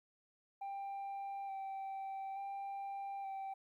sine tone with vibrato, 784 Hz, G5, in tune, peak -38 dBFS, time 0.61-3.54 s, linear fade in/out 10 ms, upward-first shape square, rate 0.57 Hz, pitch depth 15 cents each way, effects tanh soft clip ceiling -40 dBFS + 13-bit

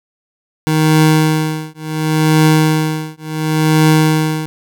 25% pulse tone with tremolo, 156.2 Hz, D#3, 7 cents sharp, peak -3 dBFS, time 0.67-4.46 s, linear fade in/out 0 ms, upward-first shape triangle, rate 0.7 Hz, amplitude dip 100%, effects none

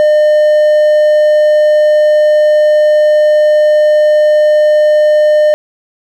triangle tone, 605 Hz, D#5, 49 cents flat, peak -3 dBFS, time 0-5.54 s, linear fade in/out 0 ms, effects none

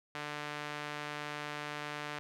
sawtooth tone with band-pass filter, 148.2 Hz, D3, 16 cents sharp, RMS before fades -41 dBFS, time 0.15-2.19 s, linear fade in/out 0 ms, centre 1900 Hz, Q 0.81, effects none

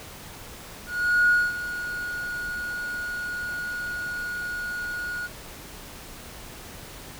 triangle tone with ADSR envelope, 1447 Hz, F#6, 39 cents flat, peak -12 dBFS, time 0.86-5.28 s, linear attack 430 ms, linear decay 230 ms, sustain -15 dB, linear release 26 ms, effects tanh soft clip ceiling -13 dBFS + pink hiss -42 dBFS RMS until 7.19 s

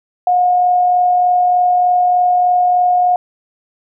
sine tone with amplitude modulation, 720 Hz, F#5, 47 cents flat, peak -8 dBFS, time 0.27-3.16 s, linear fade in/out 2 ms, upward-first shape sine, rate 43.3 Hz, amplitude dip 25%, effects none

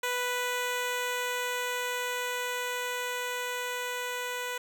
10% pulse tone with level ramp, 493.9 Hz, B4, in tune, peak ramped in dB -20 to -24 dBFS, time 0.03-4.58 s, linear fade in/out 5 ms, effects none

